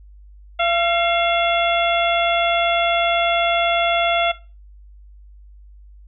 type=harmonic tone with a mistuned harmonic; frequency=682 Hz; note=F5; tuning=41 cents flat; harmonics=1 / 2 / 3 / 4 / 5; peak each=-19 / -22 / -24 / -25 / -26 dBFS; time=0.59-4.32 s; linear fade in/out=10 ms; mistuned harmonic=3; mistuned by=+67 cents; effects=noise-tail reverb RT60 0.3 s tail -17 dB re dry + added 50 Hz sine -41 dBFS peak until 6.07 s